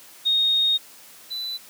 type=tone pair in turn; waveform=sine / triangle; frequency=3717 / 3988 Hz; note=A#7 / B7; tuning=-6 / +16 cents; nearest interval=minor second; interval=122 cents; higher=second; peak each=-17 / -26 dBFS; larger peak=first; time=0.25-0.78 / 1.3-1.58 s; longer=first; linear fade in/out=20 ms; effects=white hiss -47 dBFS RMS until 1.69 s + high-pass 150 Hz 12 dB/octave